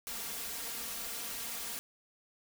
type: noise with comb filter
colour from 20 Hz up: white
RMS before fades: -40 dBFS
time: 0.07-1.79 s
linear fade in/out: 0 ms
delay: 4.3 ms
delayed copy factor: +1
effects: none